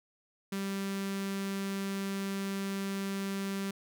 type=tone with notch filter; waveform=sawtooth; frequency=196 Hz; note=G3; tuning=in tune; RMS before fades=-35 dBFS; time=0.52-3.71 s; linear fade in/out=5 ms; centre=700 Hz; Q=1.2; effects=none